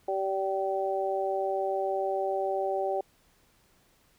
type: harmonic tone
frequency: 193.1 Hz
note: G3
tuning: 26 cents flat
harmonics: 2 / 3 / 4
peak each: -31 / -31 / -31 dBFS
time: 0.08-3.01 s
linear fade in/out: 5 ms
effects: pink hiss -65 dBFS RMS until 4.18 s